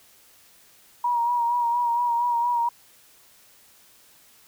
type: tone with vibrato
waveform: sine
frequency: 953 Hz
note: A#5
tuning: 38 cents sharp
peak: -20 dBFS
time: 1.04-2.69 s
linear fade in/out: 5 ms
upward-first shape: sine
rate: 4.3 Hz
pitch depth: 35 cents each way
effects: white hiss -55 dBFS RMS until 4.47 s